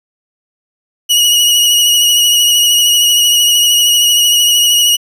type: tone with vibrato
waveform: sawtooth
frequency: 2905 Hz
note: F#7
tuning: 32 cents flat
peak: -4 dBFS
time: 1.09-4.97 s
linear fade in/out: 20 ms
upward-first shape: triangle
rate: 13 Hz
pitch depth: 33 cents each way
effects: resampled to 32000 Hz